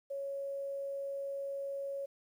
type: tone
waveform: sine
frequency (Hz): 554.4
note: C#5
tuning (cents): 0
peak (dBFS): -36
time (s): 0.1-2.06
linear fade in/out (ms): 10
effects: 11-bit